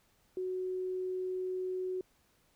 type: tone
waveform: sine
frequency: 370 Hz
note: F#4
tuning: in tune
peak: -33 dBFS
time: 0.37-2.01 s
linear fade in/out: 2 ms
effects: pink hiss -70 dBFS RMS until 2.55 s